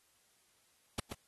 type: noise with echo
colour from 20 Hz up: pink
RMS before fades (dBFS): -35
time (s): 0.98-1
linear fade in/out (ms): 5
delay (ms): 130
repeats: 1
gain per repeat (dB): -7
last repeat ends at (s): 1.13
effects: white hiss -71 dBFS RMS until 1.27 s + AAC 32 kbps